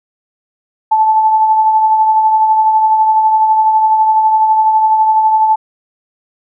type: tone with tremolo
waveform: sine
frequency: 873 Hz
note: A5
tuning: 14 cents flat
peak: -5 dBFS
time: 0.91-5.56 s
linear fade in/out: 10 ms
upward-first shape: triangle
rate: 12 Hz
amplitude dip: 45%
effects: none